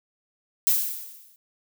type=noise with exponential decay; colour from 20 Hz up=violet; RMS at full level=-18 dBFS; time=0.67-1.36 s; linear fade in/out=0 ms; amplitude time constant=150 ms; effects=none